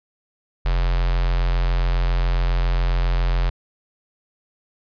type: tone with notch filter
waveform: square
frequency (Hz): 43.65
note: F1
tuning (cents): 0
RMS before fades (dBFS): -19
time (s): 0.65-3.5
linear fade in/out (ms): 10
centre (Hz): 260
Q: 0.66
effects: resampled to 11025 Hz